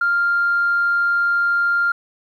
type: tone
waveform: sine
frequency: 1396.9 Hz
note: F6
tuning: in tune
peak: -14 dBFS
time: 0.01-1.92 s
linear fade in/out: 5 ms
effects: tanh soft clip ceiling -10 dBFS + 9-bit